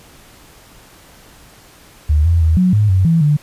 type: tone with pitch steps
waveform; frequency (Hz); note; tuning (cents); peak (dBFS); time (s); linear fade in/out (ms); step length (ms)
sine; 75.3 / 84.2 / 80.3 / 183 / 105.1 / 93.9 / 165.2 / 148; D2 / E2 / E2 / F#3 / G#2 / F#2 / E3 / D3; +44 / +37 / -45 / -19 / +21 / +26 / +4 / +14; -9; 2.09-3.37; 10; 160
effects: pink hiss -44 dBFS RMS until 3.42 s + resampled to 32000 Hz